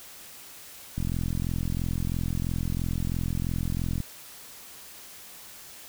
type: click train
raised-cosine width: 5 ms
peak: -17 dBFS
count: 131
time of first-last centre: 0.98-4.003 s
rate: 43 Hz
effects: white hiss -46 dBFS RMS until 5.88 s